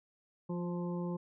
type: harmonic tone with a mistuned harmonic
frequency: 174.61 Hz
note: F3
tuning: in tune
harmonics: 1 / 2 / 3 / 5 / 6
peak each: -35 / -41 / -45 / -49 / -51 dBFS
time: 0.49-1.17 s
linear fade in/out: 10 ms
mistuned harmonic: 2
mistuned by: +19 cents
effects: none